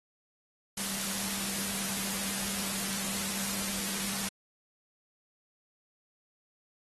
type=tone in noise; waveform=sine; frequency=196.8 Hz; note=G3; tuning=7 cents sharp; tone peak=-41 dBFS; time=0.77-4.29 s; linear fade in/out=5 ms; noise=white; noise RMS=-34 dBFS; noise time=0.77-4.29 s; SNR=-10 dB; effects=AAC 32 kbps